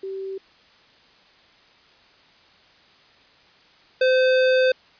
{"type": "tone pair in turn", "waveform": ["sine", "square"], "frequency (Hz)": [385.8, 515], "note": ["G4", "C5"], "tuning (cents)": [-28, -28], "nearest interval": "perfect fourth", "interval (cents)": 500, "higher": "second", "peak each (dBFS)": [-28, -16], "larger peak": "second", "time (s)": [[0.03, 0.38], [4.01, 4.72]], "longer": "second", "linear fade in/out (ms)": 5, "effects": ["white hiss -54 dBFS RMS until 4.99 s", "resampled to 11025 Hz"]}